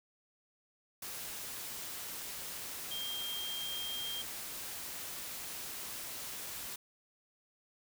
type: tone in noise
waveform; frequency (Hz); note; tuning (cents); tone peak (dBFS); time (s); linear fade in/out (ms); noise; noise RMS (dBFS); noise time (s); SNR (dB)
sine; 3200; G7; +35; -38; 2.91-4.22; 5; white; -43; 1.02-6.76; +2
effects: none